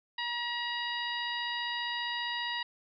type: harmonic tone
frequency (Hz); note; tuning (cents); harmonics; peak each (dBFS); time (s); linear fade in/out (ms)
955; A#5; +42; 1 / 2 / 3 / 4 / 5; -38 / -36 / -39 / -39 / -44; 0.18-2.63; 5
effects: none